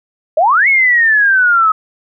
sine exponential two-way sweep, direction up then down, 589 to 2217 to 1267 Hz, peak -7 dBFS, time 0.37-1.72 s, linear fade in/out 5 ms, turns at 0.68 s, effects none

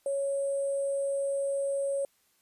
sine tone with sample-and-hold, 554.4 Hz, C#5, in tune, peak -27 dBFS, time 0.06-2.05 s, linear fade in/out 2 ms, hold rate 8820 Hz, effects white hiss -69 dBFS RMS until 2.41 s + resampled to 32000 Hz

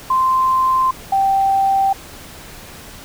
sine tone pair in turn, 1042 / 780.6 Hz, C6 / G5, -7 / -8 cents, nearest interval perfect fourth, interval 501 cents, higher first, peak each -12 dBFS, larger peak neither, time 0.1-0.91 / 1.12-1.93 s, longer neither, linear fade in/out 5 ms, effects pink hiss -37 dBFS RMS until 3.04 s

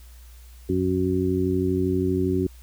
harmonic tone, 92.5 Hz, F#2, in tune, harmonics 1 / 2 / 3 / 4, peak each -27 / -28 / -25 / -24 dBFS, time 0.69-2.47 s, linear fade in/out 5 ms, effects added 60 Hz sine -43 dBFS peak until 2.62 s + white hiss -55 dBFS RMS until 2.62 s

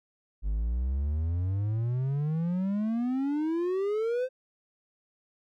triangle exponential sweep, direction up, 49 to 523.3 Hz, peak -24 dBFS, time 0.42-4.29 s, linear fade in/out 50 ms, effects none

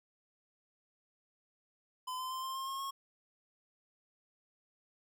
square tone with pitch steps, 1017 / 1028.8 / 1040.8 / 1052.9 / 1065.1 / 1077.5 / 1090 Hz, C6 / C6 / C6 / C6 / C6 / C#6 / C#6, -50 / -30 / -9 / +11 / +30 / -49 / -29 cents, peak -38 dBFS, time 2.07-2.91 s, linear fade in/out 10 ms, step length 120 ms, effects none

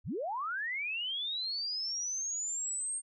sine linear sweep, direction up, 40.67 to 8700 Hz, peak -33 dBFS, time 0.04-3.02 s, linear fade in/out 50 ms, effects none

